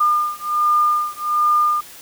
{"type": "beating tone pair", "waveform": "sine", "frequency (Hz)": [1207, 1208.3], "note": ["D6", "D6"], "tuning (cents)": [47, 49], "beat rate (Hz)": 1.3, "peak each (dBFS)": -18, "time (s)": [0, 1.81], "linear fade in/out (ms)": 10, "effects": ["white hiss -40 dBFS RMS until 2.01 s"]}